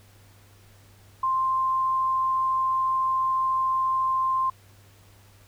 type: tone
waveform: sine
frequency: 1049 Hz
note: C6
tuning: 4 cents sharp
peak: -21 dBFS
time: 1.23-4.5 s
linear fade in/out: 5 ms
effects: added 99 Hz sine -53 dBFS peak until 5.47 s + pink hiss -57 dBFS RMS until 5.47 s